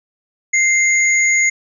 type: tone pair together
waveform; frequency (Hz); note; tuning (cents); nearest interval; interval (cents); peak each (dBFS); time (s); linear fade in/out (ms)
sine; 2093 / 6708; C7 / G#8; 0 / +16; octave + minor sixth; 2016; -12 / -18; 0.53-1.5; 10
effects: none